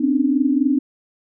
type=tone cluster; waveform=sine; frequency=255.7 / 275.1 / 299.3 Hz; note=C4 / C#4 / D4; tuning=-40 / -13 / +33 cents; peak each=-19 dBFS; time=0-0.79 s; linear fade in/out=10 ms; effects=none